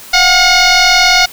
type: tone with frequency modulation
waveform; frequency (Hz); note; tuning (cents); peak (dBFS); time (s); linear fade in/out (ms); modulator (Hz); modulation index
sine; 1471; F#6; -11; -4; 0.13-1.26; 10; 725; 5.5
effects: tanh soft clip ceiling -2 dBFS + white hiss -33 dBFS RMS until 1.32 s